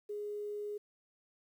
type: tone with quantisation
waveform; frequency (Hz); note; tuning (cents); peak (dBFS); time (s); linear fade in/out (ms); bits
sine; 415.3; G#4; 0; -37; 0.09-0.78; 10; 11
effects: none